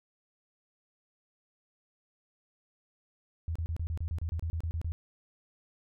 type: tone bursts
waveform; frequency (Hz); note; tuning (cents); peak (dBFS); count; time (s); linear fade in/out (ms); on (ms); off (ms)
sine; 82.1; E2; -6; -30; 14; 3.48-4.92; 0; 75; 30
effects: none